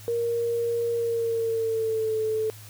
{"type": "tone with pitch glide", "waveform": "sine", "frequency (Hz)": [468.5, 437.1], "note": ["A#4", "A4"], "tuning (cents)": [9, -11], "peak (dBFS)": -23, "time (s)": [0.08, 2.5], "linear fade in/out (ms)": 0, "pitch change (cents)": -120, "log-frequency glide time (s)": [0.92, 2.18], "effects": ["added 106 Hz sine -44 dBFS peak until 2.69 s", "white hiss -48 dBFS RMS until 2.69 s"]}